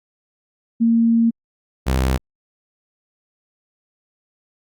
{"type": "tone pair in turn", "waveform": ["sine", "sawtooth"], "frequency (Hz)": [230, 65.07], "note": ["A#3", "C2"], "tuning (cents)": [-23, -9], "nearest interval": "octave + minor seventh", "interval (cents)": 2186, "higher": "first", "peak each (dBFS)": -12, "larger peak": "neither", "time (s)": [[0.8, 1.31], [1.86, 2.18]], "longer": "first", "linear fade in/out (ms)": 20, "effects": ["Opus 48 kbps"]}